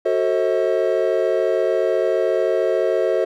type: chord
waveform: triangle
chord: F# diminished seventh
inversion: none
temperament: just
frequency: 370 / 444 / 532.8 / 639.4 Hz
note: F#4 / A4 / C5 / Eb5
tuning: 0 / +16 / +31 / +47 cents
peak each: -20 dBFS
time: 0.05-3.25 s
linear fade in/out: 10 ms
effects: none